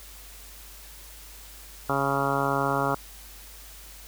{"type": "harmonic tone", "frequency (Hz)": 138.59, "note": "C#3", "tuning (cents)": 0, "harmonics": [1, 2, 3, 4, 5, 6, 7, 8, 9, 10], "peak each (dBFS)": [-32, -32, -32, -32, -32, -32, -32, -32, -32, -32], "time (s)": [1.89, 2.95], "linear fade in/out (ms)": 5, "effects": ["added 50 Hz sine -47 dBFS peak until 4.07 s", "white hiss -47 dBFS RMS until 4.07 s"]}